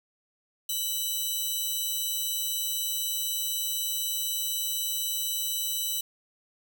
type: tone pair together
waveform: 10% pulse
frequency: 2984 / 3940 Hz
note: F#7 / B7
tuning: +14 / -5 cents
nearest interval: perfect fourth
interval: 481 cents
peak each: -23 dBFS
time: 0.69-6.01 s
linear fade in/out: 5 ms
effects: none